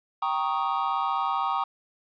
triangle chord, Eb dominant seventh, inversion first, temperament equal, 784 / 932.3 / 1108.7 / 1244.5 Hz, G5 / Bb5 / Db6 / Eb6, 0 / 0 / 0 / 0 cents, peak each -28 dBFS, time 0.22-1.64 s, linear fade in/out 5 ms, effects resampled to 11025 Hz + 9-bit

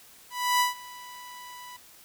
sawtooth tone with ADSR envelope, 987.8 Hz, B5, in tune, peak -16 dBFS, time 0.3-1.77 s, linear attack 300 ms, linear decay 140 ms, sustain -22 dB, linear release 10 ms, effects white hiss -53 dBFS RMS until 2.04 s

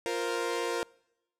sawtooth chord, F suspended fourth, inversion none, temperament equal, 349.2 / 466.2 / 523.3 Hz, F4 / Bb4 / C5, 0 / 0 / 0 cents, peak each -31 / -28 / -33 dBFS, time 0.06-0.83 s, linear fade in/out 0 ms, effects noise-tail reverb RT60 0.9 s tail -25 dB re dry + low-pass 10000 Hz 12 dB/octave

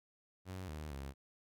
sawtooth tone with pitch steps, 93.2 / 76.4 / 68.5 Hz, F#2 / D#2 / C#2, +13 / -31 / -20 cents, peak -39 dBFS, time 0.45-1.14 s, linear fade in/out 50 ms, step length 230 ms, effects none

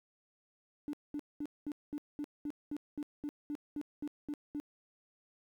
triangle tone bursts, 293.7 Hz, D4, in tune, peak -32 dBFS, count 15, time 0.88-4.6 s, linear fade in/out 0 ms, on 52 ms, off 210 ms, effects tanh soft clip ceiling -33 dBFS + 12-bit

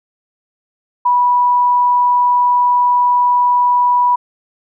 sine tone, 980 Hz, B5, 14 cents flat, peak -9 dBFS, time 1.05-4.16 s, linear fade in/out 10 ms, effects none

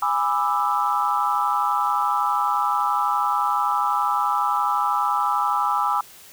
sine chord, E dominant seventh, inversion first, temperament just, 824.1 / 988.9 / 1186.7 / 1318.5 Hz, G#5 / B5 / D6 / E6, -14 / +2 / +18 / 0 cents, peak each -24 dBFS, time 0.02-6.01 s, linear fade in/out 5 ms, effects tanh soft clip ceiling -8 dBFS + white hiss -46 dBFS RMS until 6.32 s

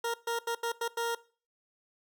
20% pulse tone bursts at uneven times, 466.2 Hz, A#4, in tune, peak -25 dBFS, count 6, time 0.04-0.14 / 0.27-0.39 / 0.47-0.55 / 0.63-0.72 / 0.81-0.88 / 0.97-1.15 s, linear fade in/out 5 ms, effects noise-tail reverb RT60 0.4 s tail -20 dB re dry

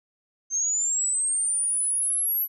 sine linear sweep, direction up, 6272 to 11840 Hz, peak -22 dBFS, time 0.5-2.48 s, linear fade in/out 50 ms, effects none

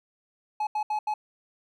triangle tone bursts at uneven times, 850 Hz, G#5, 40 cents sharp, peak -23 dBFS, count 4, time 0.6-0.67 / 0.75-0.83 / 0.9-0.99 / 1.07-1.14 s, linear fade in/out 5 ms, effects none

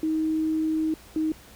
sine tone pair in turn, 315.4 / 313.9 Hz, D#4 / D#4, +24 / +15 cents, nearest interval unison, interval 9 cents, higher first, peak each -22 dBFS, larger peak neither, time 0.03-0.94 / 1.16-1.32 s, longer first, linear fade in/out 2 ms, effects added 60 Hz sine -54 dBFS peak until 1.55 s + pink hiss -50 dBFS RMS until 1.55 s

